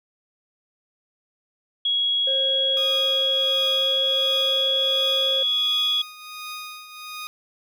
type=tone with pitch glide; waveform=sine; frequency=3322 to 3361 Hz; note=G#7 to G#7; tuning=0 to +20 cents; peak=-19 dBFS; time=1.85-6.02 s; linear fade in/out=5 ms; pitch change=+20 cents; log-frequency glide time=3.07-5.53 s
type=tone; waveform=triangle; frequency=536 Hz; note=C5; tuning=42 cents sharp; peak=-25 dBFS; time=2.27-5.43 s; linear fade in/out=5 ms
type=tone with tremolo; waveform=15% pulse; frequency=1238 Hz; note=D#6; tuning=9 cents flat; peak=-25 dBFS; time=2.77-7.27 s; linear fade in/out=0 ms; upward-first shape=triangle; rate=1.4 Hz; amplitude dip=70%
effects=none